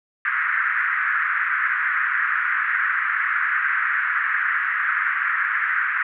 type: band-pass noise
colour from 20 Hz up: white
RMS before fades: -22 dBFS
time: 0.25-6.03 s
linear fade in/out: 2 ms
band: 1300 to 1900 Hz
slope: 48 dB/octave
effects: none